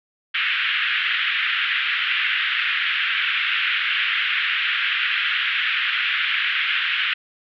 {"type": "band-pass noise", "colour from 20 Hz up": "white", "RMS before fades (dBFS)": -22, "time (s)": [0.34, 7.14], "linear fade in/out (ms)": 10, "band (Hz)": [1400, 3200], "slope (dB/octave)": 48, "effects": []}